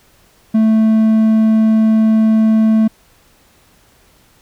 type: tone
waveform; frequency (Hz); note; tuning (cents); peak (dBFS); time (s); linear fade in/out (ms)
triangle; 220; A3; 0; -6; 0.54-2.88; 10
effects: pink hiss -51 dBFS RMS until 4.41 s